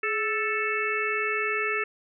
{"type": "harmonic tone with a mistuned harmonic", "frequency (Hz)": 440, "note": "A4", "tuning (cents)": 0, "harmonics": [1, 3, 4, 5, 6], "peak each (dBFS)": [-31, -31, -31, -31, -31], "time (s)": [0.03, 1.84], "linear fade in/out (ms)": 5, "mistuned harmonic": 1, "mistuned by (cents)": -68, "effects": []}